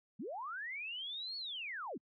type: linear two-way sweep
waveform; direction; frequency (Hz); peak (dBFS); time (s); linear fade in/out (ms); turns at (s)
sine; up then down; 164.81 to 4435 to 164.81; -40; 0.19-1.98; 10; 1.37
effects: AAC 32 kbps